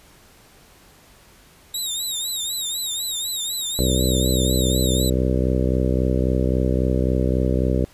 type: tone with vibrato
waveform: 20% pulse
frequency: 3780 Hz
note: A#7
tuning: 23 cents sharp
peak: -18 dBFS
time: 1.74-5.1 s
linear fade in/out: 5 ms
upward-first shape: triangle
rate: 4 Hz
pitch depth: 120 cents each way
type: harmonic tone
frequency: 63.7 Hz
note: C2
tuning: 46 cents flat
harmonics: 1 / 2 / 3 / 4 / 5 / 6 / 7 / 8 / 9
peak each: -21 / -24 / -26 / -27 / -28 / -29 / -29 / -30 / -31 dBFS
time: 3.79-7.85 s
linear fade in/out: 0 ms
effects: pink hiss -51 dBFS RMS until 7.93 s + resampled to 32000 Hz